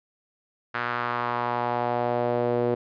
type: tone with band-pass filter sweep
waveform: sawtooth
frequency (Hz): 120.8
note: B2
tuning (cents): -38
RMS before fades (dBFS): -26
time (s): 0.74-2.75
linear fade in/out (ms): 10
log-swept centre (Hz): 1500 to 450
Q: 2.4
effects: resampled to 11025 Hz